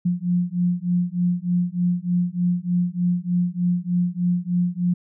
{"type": "beating tone pair", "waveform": "sine", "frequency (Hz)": [175.4, 178.7], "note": ["F3", "F3"], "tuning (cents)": [8, 40], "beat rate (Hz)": 3.3, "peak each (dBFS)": -22, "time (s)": [0.05, 4.94], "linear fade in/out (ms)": 10, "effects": []}